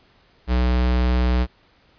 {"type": "tone", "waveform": "square", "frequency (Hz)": 61.74, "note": "B1", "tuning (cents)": 0, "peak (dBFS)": -17, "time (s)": [0.47, 1.47], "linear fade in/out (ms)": 50, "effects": ["pink hiss -57 dBFS RMS until 1.98 s", "resampled to 11025 Hz"]}